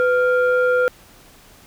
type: tone pair together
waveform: sine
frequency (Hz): 500.2 / 1396.9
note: B4 / F6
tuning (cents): +22 / 0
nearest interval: octave + tritone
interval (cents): 1778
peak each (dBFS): -14 / -18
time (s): 0-0.88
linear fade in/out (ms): 0
effects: tanh soft clip ceiling -9 dBFS + pink hiss -48 dBFS RMS until 1.66 s